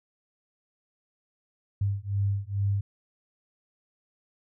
sine beating tone pair, 98.8 / 101.1 Hz, G2 / G#2, +14 / -46 cents, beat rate 2.3 Hz, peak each -28 dBFS, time 1.81-2.81 s, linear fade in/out 5 ms, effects none

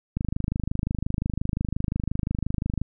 click train, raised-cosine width 5 ms, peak -13 dBFS, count 69, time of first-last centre 0.17-2.816 s, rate 25.7 Hz, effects none

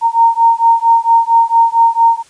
sine beating tone pair, 919 / 923.4 Hz, A#5 / A#5, -25 / -17 cents, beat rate 4.4 Hz, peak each -10 dBFS, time 0.01-2.23 s, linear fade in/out 50 ms, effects white hiss -46 dBFS RMS until 2.29 s + resampled to 22050 Hz

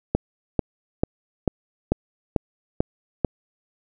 click train, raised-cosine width 2 ms, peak -5 dBFS, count 8, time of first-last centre 0.15-3.247 s, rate 2.26 Hz, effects none

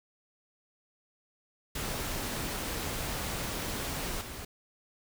pink noise with level steps, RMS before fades -35 / -42 dBFS, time 1.75-4.45 s, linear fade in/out 5 ms, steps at 4.21 s, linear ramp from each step 5 ms, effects none

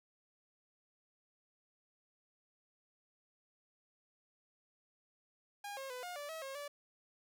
sawtooth tone with pitch steps, 813 / 539 / 501 / 714 / 581 / 643 / 540 / 578 Hz, G#5 / C#5 / B4 / F5 / D5 / E5 / C#5 / D5, -37 / -49 / +25 / +38 / -19 / -43 / -45 / -28 cents, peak -39 dBFS, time 5.64-6.68 s, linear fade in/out 5 ms, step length 130 ms, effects none

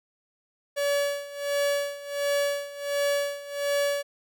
45% pulse tone with tremolo, 570 Hz, C#5, 48 cents sharp, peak -22 dBFS, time 0.76-4.03 s, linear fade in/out 20 ms, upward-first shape sine, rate 1.4 Hz, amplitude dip 85%, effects none

